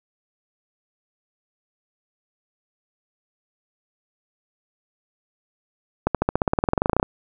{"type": "accelerating click train", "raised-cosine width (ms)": 1, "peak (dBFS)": -4, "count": 20, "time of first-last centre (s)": [6.07, 7.029], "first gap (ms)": 77, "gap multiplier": 0.95, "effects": []}